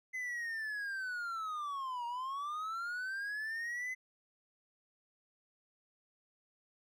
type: linear two-way sweep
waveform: triangle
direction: down then up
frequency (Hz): 2045 to 937 to 2045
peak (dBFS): -35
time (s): 0.13-3.95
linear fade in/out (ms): 20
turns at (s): 2.06
effects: none